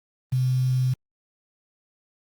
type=tone with quantisation; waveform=sine; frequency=128.4 Hz; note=C3; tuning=32 cents flat; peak=-19 dBFS; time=0.32-0.94 s; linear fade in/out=10 ms; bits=7; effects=Opus 32 kbps